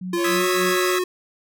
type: tone with tremolo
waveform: sine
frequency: 183.3 Hz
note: F#3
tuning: 16 cents flat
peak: -26 dBFS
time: 0.01-0.78 s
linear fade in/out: 5 ms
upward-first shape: sine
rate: 3.5 Hz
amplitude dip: 100%
type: tone with pitch glide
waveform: square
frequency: 344.9 to 363.7 Hz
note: F4 to F#4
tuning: -22 to -30 cents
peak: -21 dBFS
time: 0.13-1.04 s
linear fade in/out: 5 ms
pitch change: +92 cents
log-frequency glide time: 0.31-0.45 s
type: tone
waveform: sawtooth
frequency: 554.4 Hz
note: C#5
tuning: in tune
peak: -24 dBFS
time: 0.16-0.99 s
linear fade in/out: 50 ms
type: chord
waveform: sawtooth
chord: E major seventh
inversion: third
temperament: equal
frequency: 1244.5 / 1318.5 / 1661.2 / 1975.5 Hz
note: D#6 / E6 / G#6 / B6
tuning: 0 / 0 / 0 / 0 cents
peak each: -25 dBFS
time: 0.24-0.99 s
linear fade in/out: 5 ms
effects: none